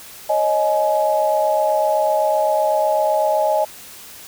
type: chord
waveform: sine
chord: C# suspended second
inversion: none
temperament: equal with one note detuned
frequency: 554.4 / 622.3 / 843.2 Hz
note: C#5 / D#5 / G#5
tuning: 0 / 0 / +26 cents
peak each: -23 / -17 / -19 dBFS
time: 0.29-3.65 s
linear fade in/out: 10 ms
effects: white hiss -39 dBFS RMS until 4.27 s